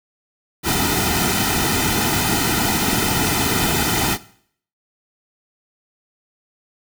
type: noise with comb filter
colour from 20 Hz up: pink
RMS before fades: -19 dBFS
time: 0.63-4.18 s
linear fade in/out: 50 ms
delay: 1.8 ms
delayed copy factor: -0.8
effects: noise-tail reverb RT60 0.6 s tail -18 dB re dry